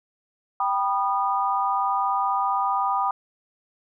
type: chord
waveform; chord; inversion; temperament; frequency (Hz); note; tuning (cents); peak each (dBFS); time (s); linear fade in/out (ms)
sine; G augmented; none; just; 784 / 980 / 1225; G5 / B5 / D#6; 0 / -14 / -27; -25; 0.6-3.11; 2
effects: none